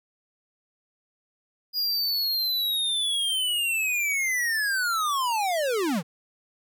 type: linear sweep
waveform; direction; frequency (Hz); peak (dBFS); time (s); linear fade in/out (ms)
square; down; 4900 to 141.8; -24; 1.73-6.03; 50
effects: none